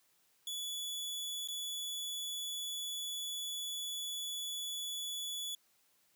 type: tone with dropouts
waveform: sawtooth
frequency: 3424 Hz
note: A7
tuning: 48 cents flat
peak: -35 dBFS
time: 0.47-5.55 s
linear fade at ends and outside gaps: 2 ms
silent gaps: 1.475-1.485 s
effects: white hiss -72 dBFS RMS until 6.15 s + high-pass 100 Hz 12 dB/octave